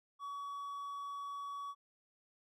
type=tone; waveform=triangle; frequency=1131 Hz; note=C#6; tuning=34 cents sharp; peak=-39 dBFS; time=0.19-1.75 s; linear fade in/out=50 ms; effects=none